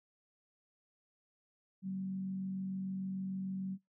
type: tone with frequency modulation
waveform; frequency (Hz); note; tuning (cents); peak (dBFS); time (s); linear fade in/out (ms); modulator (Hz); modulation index
sine; 190; F#3; +46; -36; 1.82-3.78; 50; 46.7; 0.29
effects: noise-tail reverb RT60 0.2 s tail -24 dB re dry